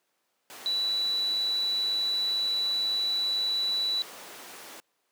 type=tone in noise; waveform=sine; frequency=3951 Hz; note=B7; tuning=in tune; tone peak=-25 dBFS; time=0.66-4.02 s; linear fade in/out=0 ms; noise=pink; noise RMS=-43 dBFS; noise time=0.5-4.8 s; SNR=+15 dB; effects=pink hiss -74 dBFS RMS until 5.11 s + high-pass 400 Hz 12 dB/octave